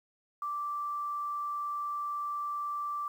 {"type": "tone with quantisation", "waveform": "sine", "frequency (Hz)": 1171, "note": "D6", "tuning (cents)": -5, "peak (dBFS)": -32, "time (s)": [0.42, 3.08], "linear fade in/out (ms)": 2, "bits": 10, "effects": []}